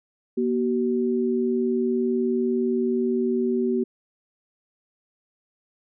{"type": "tone pair together", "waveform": "sine", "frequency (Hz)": [239.6, 379.2], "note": ["A#3", "F#4"], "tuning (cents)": [48, 43], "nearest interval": "minor sixth", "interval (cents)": 795, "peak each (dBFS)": -23, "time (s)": [0.37, 3.84], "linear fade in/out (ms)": 10, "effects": []}